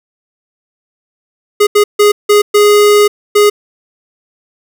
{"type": "tone bursts at uneven times", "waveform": "square", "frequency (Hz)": 414.5, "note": "G#4", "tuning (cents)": -3, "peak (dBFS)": -5, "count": 6, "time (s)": [[1.6, 1.67], [1.75, 1.84], [1.99, 2.12], [2.29, 2.42], [2.54, 3.08], [3.35, 3.5]], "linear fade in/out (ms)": 10, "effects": []}